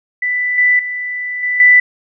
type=tone with level steps; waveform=sine; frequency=1985 Hz; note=B6; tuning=8 cents sharp; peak=-14 / -8 / -19 / -14 / -4 dBFS; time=0.22-1.8 s; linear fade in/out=5 ms; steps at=0.58 / 0.79 / 1.43 / 1.6 s; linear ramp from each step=2 ms; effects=none